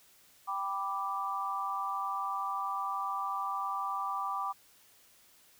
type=chord; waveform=sine; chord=G major; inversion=none; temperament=equal; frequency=784 / 987.8 / 1174.7 Hz; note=G5 / B5 / D6; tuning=0 / 0 / 0 cents; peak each=-38 / -38 / -34 dBFS; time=0.47-4.53 s; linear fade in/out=20 ms; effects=white hiss -62 dBFS RMS until 5.59 s

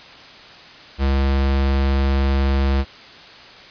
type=tone; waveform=square; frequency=68.1 Hz; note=C#2; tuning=30 cents flat; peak=-16 dBFS; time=0.98-2.85 s; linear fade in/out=50 ms; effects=white hiss -41 dBFS RMS until 3.7 s + resampled to 11025 Hz

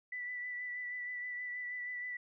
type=tone with vibrato; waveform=sine; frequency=1975.5 Hz; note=B6; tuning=in tune; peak=-38 dBFS; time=0.12-2.17 s; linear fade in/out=5 ms; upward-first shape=sine; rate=6.3 Hz; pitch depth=19 cents each way; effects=none

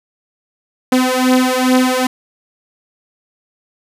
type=beating tone pair; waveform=sawtooth; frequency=254 / 256.4 Hz; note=B3 / C4; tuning=+49 / -35 cents; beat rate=2.4 Hz; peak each=-10 dBFS; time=0.92-2.07 s; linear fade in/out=5 ms; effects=resampled to 32000 Hz + 7-bit

